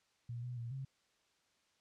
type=tone with pitch steps; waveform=sine; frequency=119 / 123.4 / 117.5 / 134.1 Hz; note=A#2 / B2 / A#2 / C3; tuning=+36 / -1 / +14 / +43 cents; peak=-40 dBFS; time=0.29-0.85 s; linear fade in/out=5 ms; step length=140 ms; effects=white hiss -75 dBFS RMS until 1.8 s + low-pass 6000 Hz 12 dB/octave